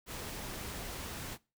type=noise; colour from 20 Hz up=pink; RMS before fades=-42 dBFS; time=0.06-1.38 s; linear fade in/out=50 ms; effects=noise-tail reverb RT60 0.3 s tail -22 dB re dry